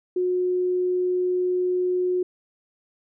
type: tone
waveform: sine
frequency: 362.9 Hz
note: F#4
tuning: 34 cents flat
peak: -20 dBFS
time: 0.16-2.23 s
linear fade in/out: 5 ms
effects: none